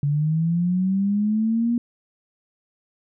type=linear sweep; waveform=sine; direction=up; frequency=141.2 to 240 Hz; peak=-18 dBFS; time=0.03-1.78 s; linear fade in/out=2 ms; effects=none